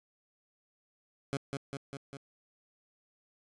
15% pulse tone with echo, 138.59 Hz, C#3, in tune, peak -25 dBFS, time 1.33-1.37 s, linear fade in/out 0 ms, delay 200 ms, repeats 4, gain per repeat -3 dB, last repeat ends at 2.17 s, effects resampled to 22050 Hz

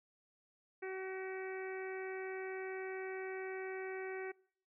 harmonic tone with a mistuned harmonic, 378.7 Hz, F#4, 40 cents sharp, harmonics 1 / 2 / 3 / 4 / 5 / 6 / 7, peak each -41 / -51 / -57 / -51 / -51 / -52 / -63 dBFS, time 0.82-4.32 s, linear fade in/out 10 ms, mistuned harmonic 7, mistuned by -20 cents, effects noise-tail reverb RT60 0.6 s tail -24 dB re dry

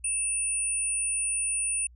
sine tone pair together, 2637 / 9397 Hz, E7 / D9, 0 / 0 cents, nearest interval octave + minor seventh, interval 2200 cents, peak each -35 / -26 dBFS, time 0.04-1.87 s, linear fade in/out 5 ms, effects added 60 Hz sine -50 dBFS peak until 1.95 s

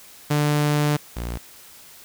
sawtooth tone pair in turn, 148.1 / 58.9 Hz, D3 / A#1, +15 / +19 cents, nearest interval octave + major third, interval 1596 cents, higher first, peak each -14 / -23 dBFS, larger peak first, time 0.3-0.97 / 1.16-1.38 s, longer first, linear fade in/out 10 ms, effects white hiss -46 dBFS RMS until 2.04 s

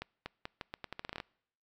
accelerating click train, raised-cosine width 0.3 ms, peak -23 dBFS, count 14, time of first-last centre 0.02-1.202 s, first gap 240 ms, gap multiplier 0.81, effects noise-tail reverb RT60 0.7 s tail -25 dB re dry

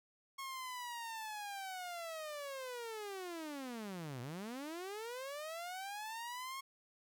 sawtooth linear two-way sweep, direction down then up, 1092 to 116.54 to 1092 Hz, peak -39 dBFS, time 0.38-6.61 s, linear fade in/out 10 ms, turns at 4.21 s, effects none

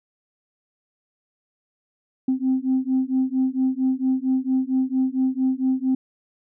sine beating tone pair, 258.7 / 263.1 Hz, C4 / C4, -19 / +10 cents, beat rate 4.4 Hz, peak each -21 dBFS, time 2.28-5.95 s, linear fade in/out 5 ms, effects tanh soft clip ceiling -13 dBFS

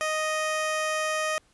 15% pulse tone, 622 Hz, D#5, 1 cent flat, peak -19 dBFS, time 0.01-1.38 s, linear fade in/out 0 ms, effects pink hiss -63 dBFS RMS until 1.53 s + resampled to 24000 Hz

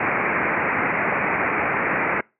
white low-pass noise, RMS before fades -22 dBFS, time 0-2.21 s, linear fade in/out 5 ms, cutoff 2400 Hz, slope 96 dB/octave, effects noise-tail reverb RT60 0.3 s tail -26 dB re dry + high-pass 150 Hz 12 dB/octave

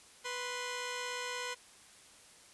10% pulse tone pair together, 493.1 / 1043 Hz, B4 / C6, -3 / -6 cents, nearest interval octave + minor second, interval 1297 cents, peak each -30 / -34 dBFS, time 0.24-1.55 s, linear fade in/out 20 ms, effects white hiss -58 dBFS RMS until 2.53 s + resampled to 24000 Hz

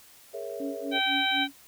sine chord, A# half-diminished seventh, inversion third, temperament equal, 415.3 / 466.2 / 554.4 / 659.3 Hz, G#4 / A#4 / C#5 / E5, 0 / 0 / 0 / 0 cents, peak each -39 dBFS, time 0.33-1 s, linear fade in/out 20 ms
sine tone with tremolo, 280 Hz, C#4, 18 cents sharp, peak -30 dBFS, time 0.6-1.55 s, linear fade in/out 2 ms, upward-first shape sine, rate 4 Hz, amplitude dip 100%
harmonic tone, 774 Hz, G5, 22 cents flat, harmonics 1 / 2 / 3 / 4 / 5, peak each -30 / -30 / -30 / -30 / -30 dBFS, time 0.91-1.48 s, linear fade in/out 50 ms
effects white hiss -54 dBFS RMS until 1.67 s

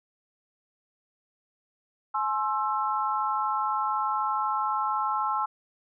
sine tone cluster, 848 / 1060 / 1327 Hz, G#5 / C6 / E6, +36 / +22 / +11 cents, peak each -29 dBFS, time 2.14-5.46 s, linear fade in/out 10 ms, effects none

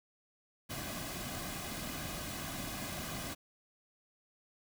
pink noise with comb filter, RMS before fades -41 dBFS, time 0.69-3.35 s, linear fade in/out 20 ms, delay 2.2 ms, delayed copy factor -0.6, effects none

